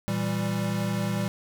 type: chord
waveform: square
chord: E diminished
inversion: second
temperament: equal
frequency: 116.54 / 164.81 / 196 Hz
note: Bb2 / E3 / G3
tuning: 0 / 0 / 0 cents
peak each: -31 / -33 / -29 dBFS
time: 0.08-1.28 s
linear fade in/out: 0 ms
effects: none